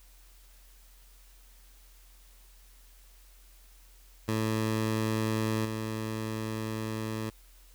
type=tone with level steps; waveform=15% pulse; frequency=110 Hz; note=A2; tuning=in tune; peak=-21 / -26 dBFS; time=4.28-7.3 s; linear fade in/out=5 ms; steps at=5.65 s; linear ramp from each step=5 ms; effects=added 43 Hz sine -54 dBFS peak until 7.74 s + white hiss -61 dBFS RMS until 7.74 s